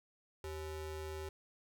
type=ring-modulated tone; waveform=square; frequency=233.1 Hz; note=A#3; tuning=in tune; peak=-39 dBFS; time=0.44-1.29 s; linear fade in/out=2 ms; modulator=154 Hz; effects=none